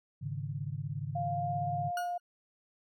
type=chord; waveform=sine; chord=Ab suspended fourth; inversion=none; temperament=equal; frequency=103.83 / 138.59 / 155.56 Hz; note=Ab2 / Db3 / Eb3; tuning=0 / 0 / 0 cents; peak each=-40 / -37 / -40 dBFS; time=0.21-1.91 s; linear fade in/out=20 ms
type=tone with pitch glide; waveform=sine; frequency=698.5 to 705 Hz; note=F5 to F5; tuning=0 to +16 cents; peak=-32 dBFS; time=1.15-2.18 s; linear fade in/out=10 ms; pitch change=+16 cents; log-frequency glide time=1.29-1.54 s
type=tone with exponential decay; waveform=40% pulse; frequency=1443 Hz; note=F#6; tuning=44 cents flat; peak=-33 dBFS; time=1.97-2.2 s; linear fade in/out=2 ms; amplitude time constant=48 ms
effects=none